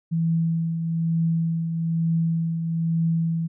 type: tone with tremolo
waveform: sine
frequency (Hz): 164.81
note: E3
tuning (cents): 0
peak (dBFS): -18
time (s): 0.11-3.48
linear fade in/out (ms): 20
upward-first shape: triangle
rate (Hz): 1.1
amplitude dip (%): 50
effects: none